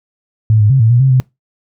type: tone with pitch steps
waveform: sine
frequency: 109.3 / 104.8 / 133.9 / 112.1 / 120.6 / 133.5 / 128.9 Hz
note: A2 / G#2 / C3 / A2 / B2 / C3 / C3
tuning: -11 / +16 / +40 / +33 / -41 / +35 / -26 cents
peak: -6 dBFS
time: 0.5-1.2 s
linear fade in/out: 0 ms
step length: 100 ms
effects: noise-tail reverb RT60 0.2 s tail -24 dB re dry